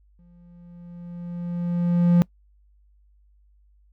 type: tone with exponential growth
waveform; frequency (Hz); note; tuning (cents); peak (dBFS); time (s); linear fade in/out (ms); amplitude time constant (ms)
triangle; 173.8; F3; -8; -10; 0.19-2.22; 0; 440
effects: noise-tail reverb RT60 0.1 s tail -24 dB re dry + added 50 Hz sine -55 dBFS peak until 3.92 s